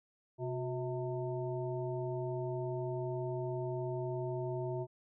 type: harmonic tone with a mistuned harmonic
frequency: 129 Hz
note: C3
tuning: 24 cents flat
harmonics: 1 / 3 / 5 / 7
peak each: -38 / -38 / -42 / -47 dBFS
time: 0.38-4.87 s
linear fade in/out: 50 ms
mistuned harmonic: 3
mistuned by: -98 cents
effects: none